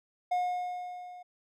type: tone with level ramp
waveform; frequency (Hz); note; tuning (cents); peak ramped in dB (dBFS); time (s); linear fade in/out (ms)
triangle; 720; F#5; -47; -23 to -43; 0.31-1.23; 10
effects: none